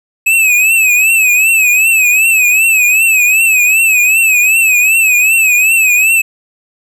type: tone with vibrato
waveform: square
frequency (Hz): 2570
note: E7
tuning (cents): -45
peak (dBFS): -7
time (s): 0.26-6.22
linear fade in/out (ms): 10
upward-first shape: triangle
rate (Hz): 2.6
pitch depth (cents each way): 110
effects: none